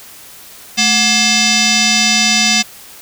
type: tone with frequency modulation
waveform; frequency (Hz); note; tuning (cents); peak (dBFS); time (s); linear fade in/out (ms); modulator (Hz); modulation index
sine; 1166; D6; -13; -9; 0.77-2.63; 20; 950; 5.8
effects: white hiss -37 dBFS RMS until 3.01 s